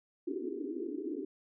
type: band-pass noise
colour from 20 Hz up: white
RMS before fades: -38 dBFS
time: 0.27-1.25 s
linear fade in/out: 5 ms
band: 260 to 410 Hz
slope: 96 dB/octave
effects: none